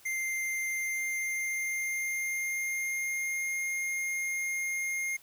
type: tone with pitch glide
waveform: square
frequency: 2096 to 2129 Hz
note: C7 to C7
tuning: +2 to +30 cents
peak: -31 dBFS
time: 0.05-5.17 s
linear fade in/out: 10 ms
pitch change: +28 cents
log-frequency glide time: 0.7-3.57 s
effects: white hiss -58 dBFS RMS until 5.22 s